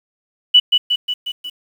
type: tone with echo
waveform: sine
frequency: 2960 Hz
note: F#7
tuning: in tune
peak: -5 dBFS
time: 0.54-0.6 s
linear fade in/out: 10 ms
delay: 180 ms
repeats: 5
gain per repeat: -4 dB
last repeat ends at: 1.5 s
effects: 7-bit